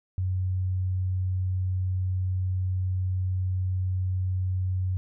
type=tone; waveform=sine; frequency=92.7 Hz; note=F#2; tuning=4 cents sharp; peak=-24 dBFS; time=0.18-4.97 s; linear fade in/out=0 ms; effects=none